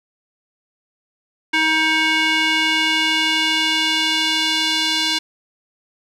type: tone with band-pass filter sweep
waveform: square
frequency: 316.4 Hz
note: D#4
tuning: 29 cents sharp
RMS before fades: -18 dBFS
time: 1.53-5.19 s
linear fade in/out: 10 ms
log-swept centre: 2200 to 3800 Hz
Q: 2
effects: none